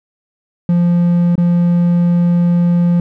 triangle tone with dropouts, 173.7 Hz, F3, 9 cents flat, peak -7 dBFS, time 0.69-3 s, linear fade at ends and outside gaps 2 ms, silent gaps 1.355-1.379 s, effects none

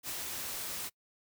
white noise with ADSR envelope, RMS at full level -37 dBFS, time 0.03-0.9 s, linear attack 58 ms, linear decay 48 ms, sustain -2 dB, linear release 31 ms, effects noise-tail reverb RT60 0.1 s tail -25 dB re dry

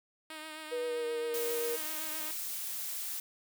5% pulse tone with vibrato, 311.8 Hz, D#4, 4 cents sharp, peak -31 dBFS, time 0.3-2.31 s, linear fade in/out 2 ms, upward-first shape triangle, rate 7.6 Hz, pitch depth 36 cents each way
sine tone with pitch glide, 487.6 to 471 Hz, B4 to A#4, -22 to +18 cents, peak -32 dBFS, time 0.71-1.77 s, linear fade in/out 20 ms, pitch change -60 cents, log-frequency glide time 0.84-1.09 s
blue noise, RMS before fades -38 dBFS, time 1.34-3.2 s, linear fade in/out 2 ms
effects none

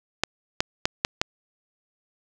clicks, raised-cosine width 0.2 ms, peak -3 dBFS, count 5, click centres 0.236 / 0.605 / 0.855 / 1.049 / 1.215 s, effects none

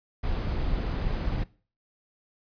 brown noise, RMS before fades -28 dBFS, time 0.23-1.44 s, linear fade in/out 10 ms, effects noise-tail reverb RT60 0.4 s tail -21 dB re dry + resampled to 11025 Hz

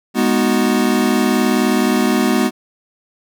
square chord, G# minor seventh, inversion none, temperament equal, 207.7 / 246.9 / 311.1 / 370 Hz, G#3 / B3 / D#4 / F#4, 0 / 0 / 0 / 0 cents, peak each -19 / -17 / -22 / -21 dBFS, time 0.14-2.51 s, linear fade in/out 50 ms, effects none

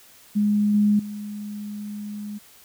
sine tone with level steps, 207.7 Hz, G#3, in tune, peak -17 / -15 / -30 dBFS, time 0.35-2.39 s, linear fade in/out 20 ms, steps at 0.74 / 0.99 s, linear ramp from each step 5 ms, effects white hiss -51 dBFS RMS until 2.64 s

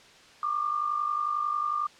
sine tone pair together, 1152.9 / 1204 Hz, D6 / D6, -32 / +43 cents, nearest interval minor second, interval 75 cents, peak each -32 / -27 dBFS, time 0.43-1.87 s, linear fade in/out 2 ms, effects white hiss -53 dBFS RMS until 1.99 s + low-pass 5000 Hz 12 dB/octave

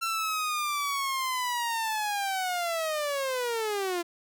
sawtooth linear sweep, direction down, 1357 to 338.2 Hz, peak -24 dBFS, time 0.01-4.03 s, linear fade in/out 20 ms, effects none

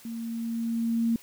sine tone with level ramp, 230 Hz, A#3, 23 cents flat, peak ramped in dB -33 to -21 dBFS, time 0.05-1.16 s, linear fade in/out 2 ms, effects white hiss -52 dBFS RMS until 1.22 s

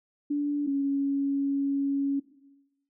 sine tone pair in turn, 290 / 278.1 Hz, D4 / C#4, -22 / +6 cents, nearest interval minor second, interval 72 cents, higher first, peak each -24 dBFS, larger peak neither, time 0.3-0.67 / 0.67-2.2 s, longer second, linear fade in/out 10 ms, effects noise-tail reverb RT60 1.0 s tail -17 dB re dry

